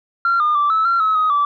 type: tone with pitch steps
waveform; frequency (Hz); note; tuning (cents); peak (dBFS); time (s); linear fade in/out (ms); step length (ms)
sine; 1375 / 1213 / 1168 / 1305 / 1369 / 1288 / 1257 / 1158; F6 / D#6 / D6 / E6 / F6 / E6 / D#6 / D6; -27 / -44 / -10 / -18 / -35 / -41 / +17 / -25; -12; 0.25-1.45; 2; 150
effects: tanh soft clip ceiling -10 dBFS